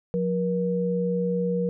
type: tone pair together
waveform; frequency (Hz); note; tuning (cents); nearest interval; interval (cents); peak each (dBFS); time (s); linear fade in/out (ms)
sine; 178.8 / 477.3; F3 / A#4; +41 / +41; octave + perfect fourth; 1700; -25; 0.14-1.69; 0
effects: none